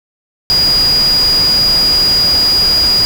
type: tone in noise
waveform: sine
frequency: 4879 Hz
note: D#8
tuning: 35 cents flat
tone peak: -8 dBFS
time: 0.5-3.05 s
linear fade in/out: 0 ms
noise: pink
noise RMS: -21 dBFS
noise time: 0.5-3.05 s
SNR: +10 dB
effects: none